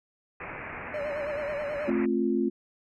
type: low-pass noise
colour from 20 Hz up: white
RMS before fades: -39 dBFS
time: 0.4-2.06 s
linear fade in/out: 5 ms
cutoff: 2500 Hz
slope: 96 dB/octave
type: tone with vibrato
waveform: triangle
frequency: 586 Hz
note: D5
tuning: 4 cents flat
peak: -28 dBFS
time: 0.94-1.9 s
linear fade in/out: 2 ms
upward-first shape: sine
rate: 9.3 Hz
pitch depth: 66 cents each way
type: chord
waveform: sine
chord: F major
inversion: first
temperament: equal with one note detuned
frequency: 220 / 266 / 349.2 Hz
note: A3 / C4 / F4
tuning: 0 / +29 / 0 cents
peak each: -28 / -28 / -27 dBFS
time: 1.87-2.5 s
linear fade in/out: 20 ms
effects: none